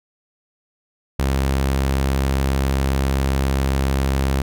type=tone; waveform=sawtooth; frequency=67.4 Hz; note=C#2; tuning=48 cents flat; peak=-13 dBFS; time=1.19-4.42 s; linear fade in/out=5 ms; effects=none